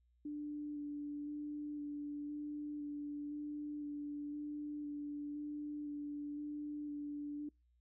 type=tone with vibrato; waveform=sine; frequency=293.7 Hz; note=D4; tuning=in tune; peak=-40 dBFS; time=0.25-7.49 s; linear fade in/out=5 ms; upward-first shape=square; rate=0.98 Hz; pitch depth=11 cents each way; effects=noise-tail reverb RT60 0.2 s tail -26 dB re dry + added 60 Hz sine -70 dBFS peak until 7.8 s